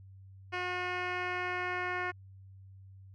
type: tone with low-pass filter sweep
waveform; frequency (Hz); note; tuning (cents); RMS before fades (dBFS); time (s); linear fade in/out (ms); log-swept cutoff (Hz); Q
10% pulse; 360.8; F#4; -44; -35; 0.52-2.12; 20; 3000 to 2000; 1.8
effects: added 96 Hz sine -50 dBFS peak until 3.14 s